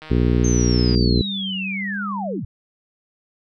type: click train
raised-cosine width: 0.3 ms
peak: -22 dBFS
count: 146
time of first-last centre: 0.02-0.949 s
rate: 156 Hz
type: harmonic tone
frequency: 60.4 Hz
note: B1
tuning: 38 cents flat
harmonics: 1 / 2 / 3 / 4 / 5 / 6 / 7 / 8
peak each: -19 / -20 / -24 / -22 / -25 / -26 / -27 / -35 dBFS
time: 0.1-1.22 s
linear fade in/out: 10 ms
type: linear sweep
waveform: sine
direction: down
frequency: 6380 to 73.9 Hz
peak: -25 dBFS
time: 0.44-2.45 s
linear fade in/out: 5 ms
type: tone with vibrato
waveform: sine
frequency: 196 Hz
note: G3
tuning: in tune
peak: -26 dBFS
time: 0.89-2.41 s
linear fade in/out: 10 ms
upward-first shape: triangle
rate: 1.1 Hz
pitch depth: 56 cents each way
effects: none